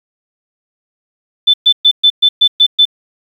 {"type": "tone bursts", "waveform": "sine", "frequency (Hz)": 3520, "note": "A7", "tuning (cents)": 0, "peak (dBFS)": -4, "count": 8, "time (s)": [1.47, 2.854], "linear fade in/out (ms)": 10, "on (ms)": 68, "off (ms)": 120, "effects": ["7-bit"]}